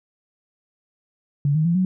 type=tone with pitch steps; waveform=sine; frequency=143.1 / 156.05 / 170.18 / 185.58 Hz; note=D3 / D#3 / F3 / F#3; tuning=-45 / +5 / -45 / +5 cents; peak=-16 dBFS; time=1.45-1.85 s; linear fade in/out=2 ms; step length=100 ms; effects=none